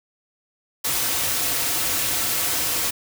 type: noise with comb filter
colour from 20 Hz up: white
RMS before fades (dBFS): -23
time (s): 0.84-2.91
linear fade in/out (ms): 10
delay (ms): 4.9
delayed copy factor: -0.5
effects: none